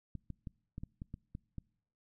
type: clicks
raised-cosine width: 5 ms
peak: -30 dBFS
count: 9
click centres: 0.153 / 0.303 / 0.472 / 0.781 / 0.835 / 1.019 / 1.141 / 1.351 / 1.583 s
effects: noise-tail reverb RT60 0.7 s tail -26 dB re dry